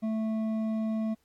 sine tone with hard clipping, 220 Hz, A3, in tune, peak -29 dBFS, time 0.02-1.15 s, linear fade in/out 20 ms, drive 7 dB, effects pink hiss -72 dBFS RMS until 1.24 s + AAC 64 kbps

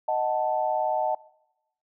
sine chord, D# diminished, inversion none, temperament equal, 622.3 / 740 / 880 Hz, D#5 / F#5 / A5, 0 / 0 / 0 cents, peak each -27 dBFS, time 0.08-1.15 s, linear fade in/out 5 ms, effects noise-tail reverb RT60 0.9 s tail -22 dB re dry

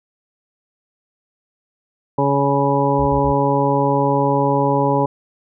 harmonic tone, 140 Hz, C#3, 18 cents sharp, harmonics 1 / 2 / 3 / 4 / 6 / 7, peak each -21 / -21 / -21 / -21 / -21 / -21 dBFS, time 2.18-5.06 s, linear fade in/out 5 ms
sine tone bursts, 65.41 Hz, C2, in tune, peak -24 dBFS, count 3, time 2.99-3.319 s, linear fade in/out 5 ms, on 77 ms, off 49 ms
effects none

